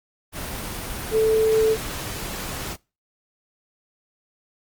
sine tone in noise, 440 Hz, A4, in tune, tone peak -15 dBFS, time 1.11-1.77 s, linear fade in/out 50 ms, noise pink, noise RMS -31 dBFS, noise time 0.32-2.77 s, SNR +13 dB, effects noise-tail reverb RT60 0.3 s tail -24 dB re dry + Opus 24 kbps

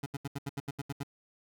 25% pulse tone bursts, 140 Hz, C#3, 18 cents sharp, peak -30 dBFS, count 10, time 0.03-1.033 s, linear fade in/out 5 ms, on 31 ms, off 77 ms, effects none

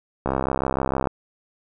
click train, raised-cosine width 1 ms, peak -8 dBFS, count 55, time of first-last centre 0.26-1.072 s, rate 66.5 Hz, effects none

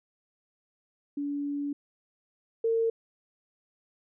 sine tone pair in turn, 286.5 / 454.8 Hz, D4 / A#4, -43 / -43 cents, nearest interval minor sixth, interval 800 cents, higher second, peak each -29 / -23 dBFS, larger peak second, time 1.17-1.73 / 2.64-2.9 s, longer first, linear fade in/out 5 ms, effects none

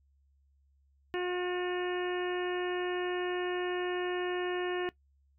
harmonic tone with a mistuned harmonic, 359.2 Hz, F4, 49 cents sharp, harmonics 1 / 2 / 3 / 4 / 5 / 6 / 7 / 8, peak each -31 / -41 / -44 / -46 / -41 / -50 / -48 / -45 dBFS, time 1.14-4.89 s, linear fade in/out 0 ms, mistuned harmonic 6, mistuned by +46 cents, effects noise-tail reverb RT60 0.1 s tail -19 dB re dry + added 69 Hz sine -65 dBFS peak until 5.38 s

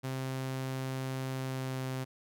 sawtooth tone with pitch glide, 131.7 to 130.64 Hz, C3 to C3, +12 to -2 cents, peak -30 dBFS, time 0.03-2.05 s, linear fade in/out 20 ms, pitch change -14 cents, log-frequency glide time 1.37-1.85 s, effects none

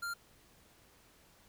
square tone, 1393 Hz, F6, 5 cents flat, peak -37 dBFS, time 0.02-0.14 s, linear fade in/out 10 ms, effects pink hiss -64 dBFS RMS until 1.48 s

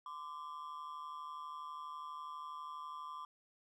triangle ring-modulated tone, 1100 Hz, C#6, 14 cents flat, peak -39 dBFS, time 0.06-3.25 s, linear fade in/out 2 ms, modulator 76.1 Hz, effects none

